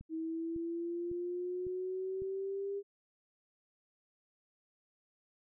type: click train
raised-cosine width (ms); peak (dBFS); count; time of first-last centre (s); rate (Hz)
5; -38; 5; 0.01-2.22; 1.81
type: exponential sweep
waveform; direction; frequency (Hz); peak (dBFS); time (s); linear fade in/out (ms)
sine; up; 320 to 402.1; -35; 0.09-2.83; 50
effects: none